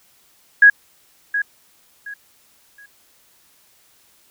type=tone with echo; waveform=sine; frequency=1657 Hz; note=G#6; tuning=4 cents flat; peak=-5 dBFS; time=0.62-0.7 s; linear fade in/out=5 ms; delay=720 ms; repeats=3; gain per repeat=-12 dB; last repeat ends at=2.86 s; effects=white hiss -56 dBFS RMS until 4.3 s